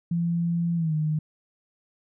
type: tone with pitch glide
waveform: sine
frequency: 170 to 154.1 Hz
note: F3 to D#3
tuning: -46 to -16 cents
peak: -22 dBFS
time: 0.11-1.19 s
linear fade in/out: 5 ms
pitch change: -170 cents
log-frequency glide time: 0.76-0.94 s
effects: none